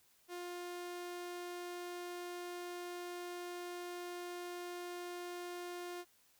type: tone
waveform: sawtooth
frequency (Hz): 353.1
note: F4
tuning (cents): +19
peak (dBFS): -39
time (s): 0.28-6.05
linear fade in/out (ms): 50
effects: white hiss -70 dBFS RMS until 6.39 s